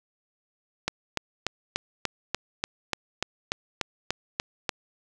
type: click train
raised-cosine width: 0.2 ms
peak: -8 dBFS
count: 14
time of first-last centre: 0.88-4.692 s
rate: 3.41 Hz
effects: none